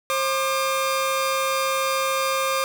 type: tone pair together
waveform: sawtooth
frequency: 533 / 1200 Hz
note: C5 / D6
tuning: +32 / +37 cents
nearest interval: octave + major second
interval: 1405 cents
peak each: -20 dBFS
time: 0.1-2.64 s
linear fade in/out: 0 ms
effects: 7-bit